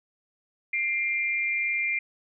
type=tone pair together; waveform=sine; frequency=2101 / 2379 Hz; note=C7 / D7; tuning=+7 / +22 cents; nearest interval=major second; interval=215 cents; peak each=-27 dBFS; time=0.73-1.99 s; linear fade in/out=5 ms; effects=none